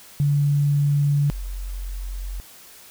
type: tone pair in turn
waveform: sine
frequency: 143.9 / 45.33 Hz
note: D3 / F#1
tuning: -35 / -35 cents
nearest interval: octave + minor sixth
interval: 2000 cents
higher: first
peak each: -16 / -27 dBFS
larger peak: first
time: 0.2-1.3 / 1.3-2.4 s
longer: neither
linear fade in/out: 0 ms
effects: white hiss -46 dBFS RMS until 2.9 s